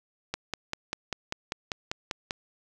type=click train; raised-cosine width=0.2 ms; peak=-13 dBFS; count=11; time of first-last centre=0.34-2.309 s; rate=5.08 Hz; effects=none